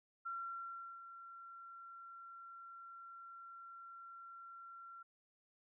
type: tone with ADSR envelope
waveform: sine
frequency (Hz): 1365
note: F6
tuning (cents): -40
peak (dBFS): -40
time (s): 0.25-5.03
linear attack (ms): 15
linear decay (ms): 740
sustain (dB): -11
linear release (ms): 8
effects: none